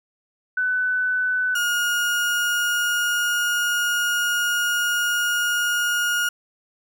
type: tone pair in turn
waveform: sine / 35% pulse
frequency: 1500 / 1431.8 Hz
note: F#6 / F6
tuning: +23 / +43 cents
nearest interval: minor second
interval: 80 cents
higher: first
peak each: -19 / -18 dBFS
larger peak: second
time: 0.57-1.55 / 1.55-6.29 s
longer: second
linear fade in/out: 5 ms
effects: none